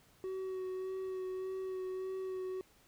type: tone with vibrato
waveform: triangle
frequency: 375.5 Hz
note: F#4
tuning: 26 cents sharp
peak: -35 dBFS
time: 0.24-2.61 s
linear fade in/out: 0 ms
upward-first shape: sine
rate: 1.7 Hz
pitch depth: 16 cents each way
effects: pink hiss -66 dBFS RMS until 2.87 s